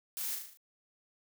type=noise with echo; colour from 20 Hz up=blue; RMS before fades=-38 dBFS; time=0.17-0.35 s; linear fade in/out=0 ms; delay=37 ms; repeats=6; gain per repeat=-4 dB; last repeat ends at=0.572 s; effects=none